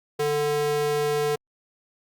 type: tone with high-pass filter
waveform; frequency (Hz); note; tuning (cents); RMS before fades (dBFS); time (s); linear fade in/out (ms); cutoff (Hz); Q
square; 147.6; D3; +9; -24; 0.19-1.36; 10; 340; 5.4
effects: Opus 48 kbps